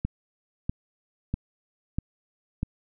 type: click train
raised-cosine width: 5 ms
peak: -14 dBFS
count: 5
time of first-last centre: 0.05-2.631 s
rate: 1.55 Hz
effects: none